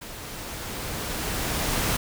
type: noise with level ramp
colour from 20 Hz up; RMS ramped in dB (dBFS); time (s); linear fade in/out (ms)
pink; -39 to -24; 0.01-1.97; 10
effects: none